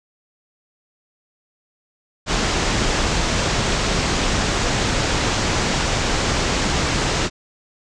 pink low-pass noise, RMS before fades -20 dBFS, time 2.26-7.3 s, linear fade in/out 50 ms, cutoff 7600 Hz, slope 48 dB/octave, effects none

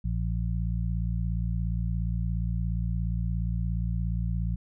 harmonic tone, 57.1 Hz, A#1, 35 cents flat, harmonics 1 / 2 / 3, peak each -28 / -31 / -33 dBFS, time 0.04-4.56 s, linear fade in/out 10 ms, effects none

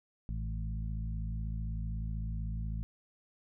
harmonic tone with a mistuned harmonic, 54.3 Hz, A1, 22 cents flat, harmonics 1 / 2 / 3 / 4, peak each -35 / -40 / -43 / -48 dBFS, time 0.29-2.83 s, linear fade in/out 0 ms, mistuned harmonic 2, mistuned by +26 cents, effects none

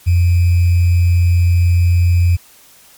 sine tone with sample-and-hold, 87.31 Hz, F2, in tune, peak -8 dBFS, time 0.06-2.37 s, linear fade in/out 20 ms, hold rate 2450 Hz, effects white hiss -45 dBFS RMS until 2.97 s + MP3 96 kbps

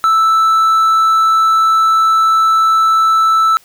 triangle tone, 1318.5 Hz, E6, in tune, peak -6 dBFS, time 0.04-3.57 s, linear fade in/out 0 ms, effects white hiss -48 dBFS RMS until 3.64 s

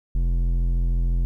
square tone with low-pass filter, 43 Hz, F1, 26 cents flat, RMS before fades -21 dBFS, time 0.15-1.25 s, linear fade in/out 0 ms, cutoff 160 Hz, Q 0.6, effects 10-bit

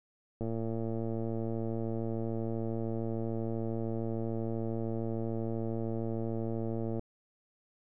click train, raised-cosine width 2 ms, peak -23 dBFS, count 745, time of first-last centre 0.41-6.994 s, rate 113 Hz, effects none

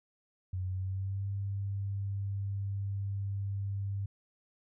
sine tone with pitch glide, 92.5 to 99.14 Hz, F#2 to G2, 0 to +20 cents, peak -32 dBFS, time 0.53-4.06 s, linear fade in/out 5 ms, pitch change +120 cents, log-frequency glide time 0.66-1.27 s, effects none

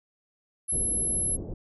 sine tone, 11030 Hz, F9, 23 cents flat, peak -25 dBFS, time 0.68-1.37 s, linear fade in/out 20 ms
pink low-pass noise, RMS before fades -35 dBFS, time 0.72-1.54 s, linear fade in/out 5 ms, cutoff 520 Hz, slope 24 dB/octave
effects none

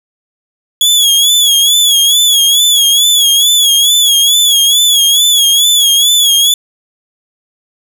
sawtooth tone with vibrato, 3368 Hz, G#7, 24 cents sharp, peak -3 dBFS, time 0.81-6.54 s, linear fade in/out 2 ms, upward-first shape sine, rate 2.3 Hz, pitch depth 77 cents each way, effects none

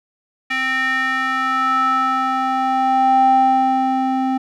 square tone with band-pass filter sweep, 262 Hz, C4, 2 cents sharp, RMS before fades -17 dBFS, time 0.5-4.38 s, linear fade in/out 10 ms, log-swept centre 2100 to 530 Hz, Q 4.5, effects none

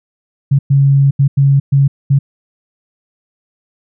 sine tone bursts at uneven times, 138.59 Hz, C#3, in tune, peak -6 dBFS, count 6, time 0.51-0.59 / 0.7-1.11 / 1.19-1.28 / 1.37-1.6 / 1.72-1.88 / 2.1-2.19 s, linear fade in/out 10 ms, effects none

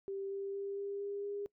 sine tone with pitch steps, 392 / 394.7 / 397.5 / 400.2 / 403 / 405.8 Hz, G4 / G4 / G4 / G4 / G4 / G#4, 0 / +12 / +24 / +36 / +48 / -40 cents, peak -37 dBFS, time 0.08-1.46 s, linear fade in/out 0 ms, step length 230 ms, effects noise-tail reverb RT60 0.1 s tail -23 dB re dry

